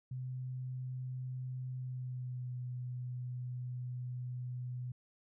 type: tone with pitch glide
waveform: sine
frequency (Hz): 127.9 to 124.62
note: C3 to B2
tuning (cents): -39 to +16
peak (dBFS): -38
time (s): 0.11-4.92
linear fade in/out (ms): 5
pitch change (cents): -45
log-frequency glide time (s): 1.76-2.54
effects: none